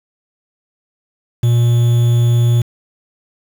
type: tone with quantisation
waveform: triangle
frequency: 119 Hz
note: A#2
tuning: 36 cents sharp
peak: -7 dBFS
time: 1.43-2.62 s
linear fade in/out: 5 ms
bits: 5
effects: none

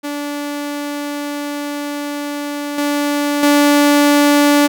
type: tone with level steps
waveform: sawtooth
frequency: 290 Hz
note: D4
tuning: 22 cents flat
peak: -17 / -11 / -5 dBFS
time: 0.03-4.68 s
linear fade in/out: 20 ms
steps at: 2.78 / 3.43 s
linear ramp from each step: 2 ms
effects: none

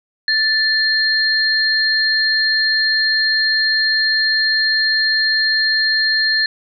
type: tone pair together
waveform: sine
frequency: 1760 / 4205 Hz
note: A6 / C8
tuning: 0 / +8 cents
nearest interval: octave + minor third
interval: 1508 cents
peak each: -16 dBFS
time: 0.28-6.46 s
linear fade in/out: 2 ms
effects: none

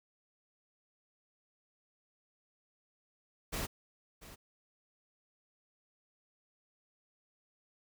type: noise with echo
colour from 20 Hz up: pink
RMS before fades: -37 dBFS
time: 3.52-3.67 s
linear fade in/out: 20 ms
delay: 690 ms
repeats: 1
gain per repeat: -15 dB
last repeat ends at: 4.36 s
effects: none

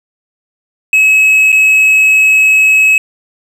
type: tone with dropouts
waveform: triangle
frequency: 2569 Hz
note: E7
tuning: 45 cents flat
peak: -3 dBFS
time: 0.93-2.98 s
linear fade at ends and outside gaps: 2 ms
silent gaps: 1.52-1.526 s
effects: none

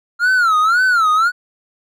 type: tone with vibrato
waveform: triangle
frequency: 1373 Hz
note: F6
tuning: 30 cents flat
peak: -9 dBFS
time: 0.19-1.32 s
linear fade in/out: 50 ms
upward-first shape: sine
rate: 1.9 Hz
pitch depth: 180 cents each way
effects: none

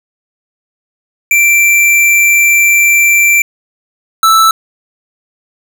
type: tone pair in turn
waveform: square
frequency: 2349 / 1318.3 Hz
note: D7 / E6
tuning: 0 / 0 cents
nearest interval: minor seventh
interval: 1000 cents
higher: first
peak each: -6 / -5 dBFS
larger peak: second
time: 1.31-3.42 / 4.23-4.51 s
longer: first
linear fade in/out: 2 ms
effects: none

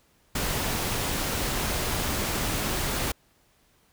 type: noise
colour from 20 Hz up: pink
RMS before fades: -28 dBFS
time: 0.35-3.12 s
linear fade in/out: 5 ms
effects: pink hiss -64 dBFS RMS until 3.92 s

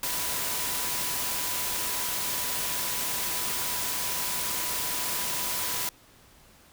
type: tone in noise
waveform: sine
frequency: 987.8 Hz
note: B5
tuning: in tune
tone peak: -41 dBFS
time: 0.03-5.89 s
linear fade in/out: 2 ms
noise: white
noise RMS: -30 dBFS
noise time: 0.03-5.89 s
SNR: -14 dB
effects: pink hiss -56 dBFS RMS until 6.72 s

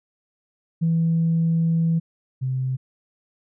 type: tone pair in turn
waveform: sine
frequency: 164.81 / 130.17 Hz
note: E3 / C3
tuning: 0 / -9 cents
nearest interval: major third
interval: 409 cents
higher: first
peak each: -16 / -21 dBFS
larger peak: first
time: 0.81-2 / 2.41-2.77 s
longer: first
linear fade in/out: 20 ms
effects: tanh soft clip ceiling -13 dBFS

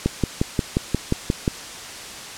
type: click train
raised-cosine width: 3 ms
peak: -5 dBFS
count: 9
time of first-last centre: 0.06-1.478 s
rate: 5.64 Hz
effects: white hiss -35 dBFS RMS until 2.37 s + low-pass 8000 Hz 12 dB/octave

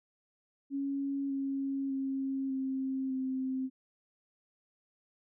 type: tone with pitch steps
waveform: sine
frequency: 277.2 / 273.2 / 269.3 / 265.4 / 261.6 Hz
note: C#4 / C#4 / C#4 / C4 / C4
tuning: 0 / -25 / -50 / +25 / 0 cents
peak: -31 dBFS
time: 0.7-3.7 s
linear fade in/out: 50 ms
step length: 600 ms
effects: none

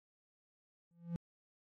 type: tone with exponential growth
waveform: triangle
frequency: 170.3 Hz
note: F3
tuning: 43 cents flat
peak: -31 dBFS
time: 0.91-1.16 s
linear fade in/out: 0 ms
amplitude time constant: 53 ms
effects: AAC 32 kbps

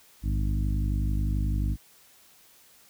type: harmonic tone with a mistuned harmonic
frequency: 51.4 Hz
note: G#1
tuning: 17 cents flat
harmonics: 1 / 2 / 3 / 4 / 5 / 6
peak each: -25 / -31 / -35 / -37 / -39 / -41 dBFS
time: 0.22-1.77 s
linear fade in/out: 50 ms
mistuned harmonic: 1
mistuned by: +140 cents
effects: white hiss -57 dBFS RMS until 2.89 s

